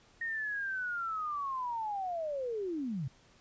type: linear sweep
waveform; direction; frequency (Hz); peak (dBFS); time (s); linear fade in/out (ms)
sine; down; 1864 to 120; -33; 0.21-3.08; 5
effects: pink hiss -63 dBFS RMS until 3.4 s + resampled to 16000 Hz